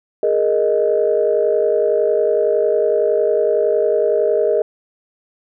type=chord; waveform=sine; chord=Ab suspended second; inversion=none; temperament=equal; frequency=415.3 / 466.2 / 622.3 Hz; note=Ab4 / Bb4 / Eb5; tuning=0 / 0 / 0 cents; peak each=-17 dBFS; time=0.23-4.62 s; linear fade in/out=2 ms; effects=tanh soft clip ceiling -4 dBFS